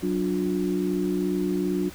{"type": "tone cluster", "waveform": "sine", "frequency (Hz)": [187, 294.5, 356.9], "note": ["F#3", "D4", "F4"], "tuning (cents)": [19, 5, 38], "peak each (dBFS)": -27, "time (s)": [0.02, 1.9], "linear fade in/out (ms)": 20, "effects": ["pink hiss -44 dBFS RMS until 1.94 s"]}